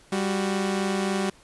sawtooth tone pair together, 196.79 / 370 Hz, G3 / F#4, +7 / 0 cents, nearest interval major seventh, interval 1093 cents, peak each -21 / -25 dBFS, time 0.12-1.3 s, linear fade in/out 5 ms, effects pink hiss -55 dBFS RMS until 1.43 s + resampled to 24000 Hz

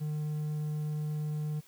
triangle tone with hard clipping, 151.4 Hz, D#3, 47 cents flat, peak -32 dBFS, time 0-1.61 s, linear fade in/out 20 ms, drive 6 dB, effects white hiss -60 dBFS RMS until 1.67 s

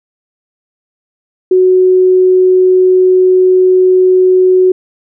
sine tone, 369.9 Hz, F#4, in tune, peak -4 dBFS, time 1.51-4.72 s, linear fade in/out 5 ms, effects none

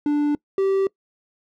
triangle tone pair in turn, 293.7 / 388.1 Hz, D4 / G4, 0 / -17 cents, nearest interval perfect fourth, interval 483 cents, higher second, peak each -15 dBFS, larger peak neither, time 0.06-0.35 / 0.58-0.87 s, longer neither, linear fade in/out 2 ms, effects noise-tail reverb RT60 0.1 s tail -23 dB re dry

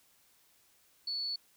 sine tone, 4435 Hz, C#8, in tune, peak -33 dBFS, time 1.07-1.36 s, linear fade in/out 5 ms, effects white hiss -67 dBFS RMS until 1.56 s

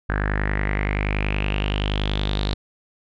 sawtooth tone with low-pass filter sweep, 50.6 Hz, G#1, 44 cents flat, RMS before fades -23 dBFS, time 0.09-2.54 s, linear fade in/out 5 ms, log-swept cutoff 1600 to 4000 Hz, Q 6.8, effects none

